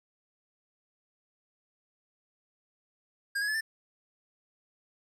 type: tone with pitch steps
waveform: square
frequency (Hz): 1619 / 1670.3 / 1723.2 / 1777.8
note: G#6 / G#6 / A6 / A6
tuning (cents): -45 / +9 / -37 / +17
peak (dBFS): -29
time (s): 3.35-3.61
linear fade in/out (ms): 10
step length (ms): 65
effects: low-pass 11000 Hz 12 dB/octave + 11-bit